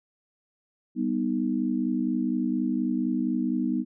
sine chord, G augmented, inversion none, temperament equal, 196 / 246.9 / 311.1 Hz, G3 / B3 / D#4, 0 / 0 / 0 cents, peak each -30 / -26 / -29 dBFS, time 0.95-3.85 s, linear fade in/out 50 ms, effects none

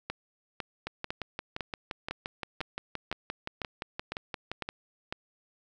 two click trains, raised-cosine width 0.3 ms, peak -17 / -18 dBFS, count 11 / 23, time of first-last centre 0.1-5.125 / 0.87-4.689 s, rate 1.99 / 5.76 Hz, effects none

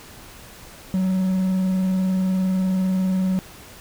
triangle tone with vibrato, 187.2 Hz, F#3, 20 cents sharp, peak -16 dBFS, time 0.94-3.39 s, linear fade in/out 0 ms, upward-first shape square, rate 20 Hz, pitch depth 23 cents each way, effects pink hiss -43 dBFS RMS until 3.8 s

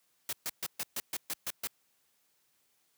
white noise bursts, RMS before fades -35 dBFS, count 9, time 0.29-1.672 s, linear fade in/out 2 ms, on 38 ms, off 130 ms, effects white hiss -73 dBFS RMS until 2.97 s + high-pass 80 Hz 12 dB/octave

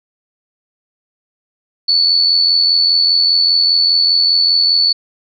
sine tone with amplitude modulation, 4454 Hz, C#8, 7 cents sharp, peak -7 dBFS, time 1.88-4.93 s, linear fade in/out 10 ms, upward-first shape sine, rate 85 Hz, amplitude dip 45%, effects none

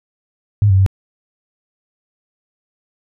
sine tone with pitch steps, 103.2 / 95.5 / 96.2 Hz, G#2 / G2 / G2, -10 / -45 / -32 cents, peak -8 dBFS, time 0.62-0.863 s, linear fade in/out 0 ms, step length 81 ms, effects none

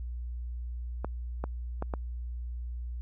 clicks, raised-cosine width 1 ms, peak -19 dBFS, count 4, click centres 1.046 / 1.44 / 1.824 / 1.938 s, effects added 60 Hz sine -34 dBFS peak until 3.01 s

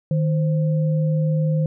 sine tone pair together, 155.56 / 523.2 Hz, D#3 / C5, 0 / 0 cents, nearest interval octave + major sixth, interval 2100 cents, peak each -17 / -28 dBFS, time 0.11-1.66 s, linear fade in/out 2 ms, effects none

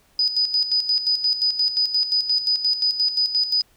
sine tone with tremolo, 4978 Hz, D#8, in tune, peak -16 dBFS, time 0.19-3.62 s, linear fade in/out 2 ms, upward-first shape square, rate 5.7 Hz, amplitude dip 65%, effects pink hiss -59 dBFS RMS until 3.76 s

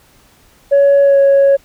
sine tone with pitch glide, 561 to 553.6 Hz, C#5 to C#5, +21 to -2 cents, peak -4 dBFS, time 0.71-1.57 s, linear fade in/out 20 ms, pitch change -23 cents, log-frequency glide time 1.02-1.18 s, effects tanh soft clip ceiling -4 dBFS + pink hiss -49 dBFS RMS until 1.64 s

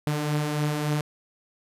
sawtooth beating tone pair, 146.6 / 150.1 Hz, D3 / D3, -3 / +38 cents, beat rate 3.5 Hz, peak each -28 / -21 dBFS, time 0.07-1.01 s, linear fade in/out 0 ms, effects resampled to 32000 Hz

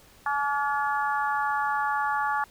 harmonic tone with a mistuned harmonic, 284.1 Hz, C#4, 43 cents sharp, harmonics 3 / 4 / 5 / 6, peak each -27 / -29 / -31 / -33 dBFS, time 0.26-2.44 s, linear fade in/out 2 ms, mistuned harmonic 4, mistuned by +18 cents, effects pink hiss -55 dBFS RMS until 2.5 s

